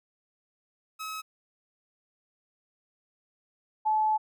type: tone pair in turn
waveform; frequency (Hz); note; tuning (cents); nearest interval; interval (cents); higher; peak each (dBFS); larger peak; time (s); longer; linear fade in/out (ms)
sawtooth / sine; 1282 / 863.6; E6 / A5; -49 / -33; perfect fifth; 684; first; -31 / -22; second; 0.99-1.22 / 3.85-4.18; second; 20
effects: none